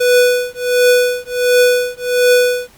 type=tone with tremolo; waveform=square; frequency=493.9 Hz; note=B4; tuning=in tune; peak=-7 dBFS; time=0-2.69 s; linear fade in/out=10 ms; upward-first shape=triangle; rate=1.4 Hz; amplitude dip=100%; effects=pink hiss -46 dBFS RMS until 2.77 s + Opus 48 kbps